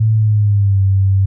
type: tone with pitch glide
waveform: sine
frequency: 110 to 96.87 Hz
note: A2 to G2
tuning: 0 to -20 cents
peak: -9 dBFS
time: 0-1.26 s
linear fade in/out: 10 ms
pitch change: -220 cents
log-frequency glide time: 0.14-0.81 s
effects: none